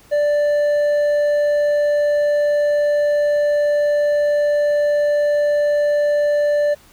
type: tone with hard clipping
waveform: triangle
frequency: 587.3 Hz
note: D5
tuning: in tune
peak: -15 dBFS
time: 0.11-6.75 s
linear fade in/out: 20 ms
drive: 7 dB
effects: pink hiss -49 dBFS RMS until 6.92 s